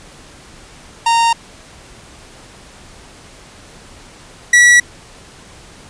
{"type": "tone pair in turn", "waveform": "45% pulse", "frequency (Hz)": [925, 1938.6], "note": ["A#5", "B6"], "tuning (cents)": [-14, -33], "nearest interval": "octave + minor second", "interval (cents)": 1281, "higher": "second", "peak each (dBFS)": [-10, -5], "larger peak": "second", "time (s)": [[1.06, 1.33], [4.53, 4.8]], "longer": "neither", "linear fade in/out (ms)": 5, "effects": ["pink hiss -40 dBFS RMS until 5.89 s", "resampled to 22050 Hz"]}